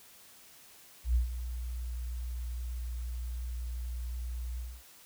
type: tone with ADSR envelope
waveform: sine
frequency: 60.3 Hz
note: B1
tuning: 41 cents flat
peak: -22 dBFS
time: 1.04-4.83 s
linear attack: 110 ms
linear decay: 120 ms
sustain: -12 dB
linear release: 250 ms
effects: white hiss -56 dBFS RMS until 5.05 s